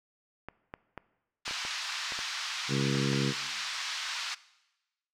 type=clicks; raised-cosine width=0.5 ms; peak=-24 dBFS; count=10; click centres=0.486 / 0.739 / 0.977 / 1.479 / 1.51 / 1.651 / 2.122 / 2.19 / 2.951 / 3.132 s
type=band-pass noise; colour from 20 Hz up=white; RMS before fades=-36 dBFS; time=1.45-4.35 s; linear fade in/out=10 ms; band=1000 to 5300 Hz; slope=24 dB/octave
type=harmonic tone; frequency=68.6 Hz; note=C#2; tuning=17 cents flat; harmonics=2 / 3 / 4 / 5 / 6 / 7; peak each=-29 / -33 / -35 / -37 / -39 / -40 dBFS; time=2.68-3.34 s; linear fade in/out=50 ms
effects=noise-tail reverb RT60 1.0 s tail -19 dB re dry